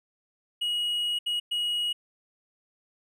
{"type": "tone bursts at uneven times", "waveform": "triangle", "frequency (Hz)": 2900, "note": "F#7", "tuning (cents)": -35, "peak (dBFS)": -24, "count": 3, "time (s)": [[0.61, 1.19], [1.26, 1.4], [1.51, 1.93]], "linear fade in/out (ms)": 10, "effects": []}